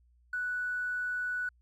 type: tone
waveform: triangle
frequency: 1480 Hz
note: F#6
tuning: in tune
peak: -27 dBFS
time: 0.33-1.49 s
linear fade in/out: 5 ms
effects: tanh soft clip ceiling -29 dBFS + added 60 Hz sine -62 dBFS peak until 1.61 s